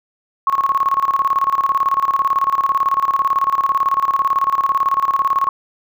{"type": "tone with tremolo", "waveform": "sine", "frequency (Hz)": 1094, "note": "C#6", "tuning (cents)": -23, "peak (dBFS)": -11, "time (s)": [0.47, 5.49], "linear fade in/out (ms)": 2, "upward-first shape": "square", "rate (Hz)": 18, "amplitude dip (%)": 75, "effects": []}